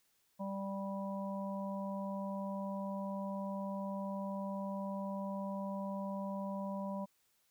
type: harmonic tone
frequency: 196 Hz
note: G3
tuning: in tune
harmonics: 1 / 3 / 4 / 5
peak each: -39 / -43 / -53 / -45 dBFS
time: 0.39-7.06 s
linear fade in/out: 20 ms
effects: white hiss -75 dBFS RMS until 7.5 s